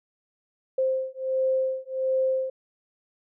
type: beating tone pair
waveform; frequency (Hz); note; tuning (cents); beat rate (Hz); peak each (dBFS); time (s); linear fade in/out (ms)
sine; 523.3 / 524.7; C5 / C5; 0 / +5; 1.4; -26 / -26; 0.78-2.5; 5
effects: none